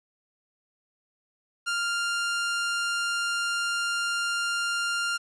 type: tone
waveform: sawtooth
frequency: 1396.9 Hz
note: F6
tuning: in tune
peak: -22 dBFS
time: 1.66-5.18 s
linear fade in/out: 20 ms
effects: resampled to 22050 Hz + 10-bit